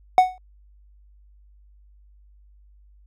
triangle tone with exponential decay, 740 Hz, F#5, in tune, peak -5 dBFS, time 0.18-0.38 s, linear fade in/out 1 ms, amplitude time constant 42 ms, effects added 50 Hz sine -50 dBFS peak until 3.06 s

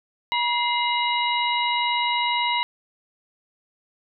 harmonic tone with a mistuned harmonic, 962 Hz, B5, 46 cents flat, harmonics 1 / 2 / 3 / 4, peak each -23 / -26 / -28 / -29 dBFS, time 0.32-2.63 s, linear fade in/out 0 ms, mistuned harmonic 2, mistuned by +140 cents, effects none

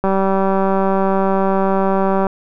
click train, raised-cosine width 1 ms, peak -4 dBFS, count 431, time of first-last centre 0.04-2.268 s, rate 193 Hz, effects none

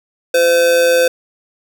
square tone with amplitude modulation, 512 Hz, C5, 38 cents flat, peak -8 dBFS, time 0.34-1.08 s, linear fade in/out 5 ms, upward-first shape sine, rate 168 Hz, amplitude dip 45%, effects none

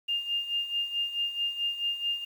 sine tone with tremolo, 2811 Hz, F7, 11 cents sharp, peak -25 dBFS, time 0.08-2.25 s, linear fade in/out 10 ms, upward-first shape sine, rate 4.6 Hz, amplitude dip 70%, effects 9-bit

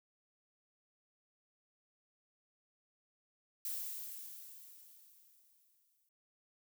violet noise with exponential decay, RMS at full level -39 dBFS, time 3.65-6.09 s, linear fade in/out 2 ms, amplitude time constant 530 ms, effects none

